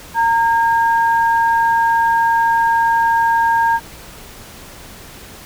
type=tone pair together; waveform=sine; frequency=920 / 1615.8 Hz; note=A#5 / G#6; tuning=-23 / -48 cents; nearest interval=minor seventh; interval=975 cents; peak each=-12 / -19 dBFS; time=0.14-3.8 s; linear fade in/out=50 ms; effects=pink hiss -37 dBFS RMS until 5.45 s